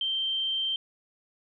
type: tone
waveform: sine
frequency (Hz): 3136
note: G7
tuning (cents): 0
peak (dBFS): -26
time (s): 0.01-0.76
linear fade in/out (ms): 2
effects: none